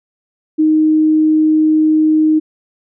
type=tone; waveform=sine; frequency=311.1 Hz; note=D#4; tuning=in tune; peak=-8 dBFS; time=0.58-2.4 s; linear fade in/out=20 ms; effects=none